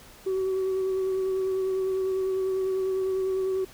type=tone with vibrato; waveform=sine; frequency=379.1 Hz; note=F#4; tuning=42 cents sharp; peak=-22 dBFS; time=0.26-3.65 s; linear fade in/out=10 ms; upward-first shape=sine; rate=10 Hz; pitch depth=18 cents each way; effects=tanh soft clip ceiling -22 dBFS + pink hiss -50 dBFS RMS until 3.73 s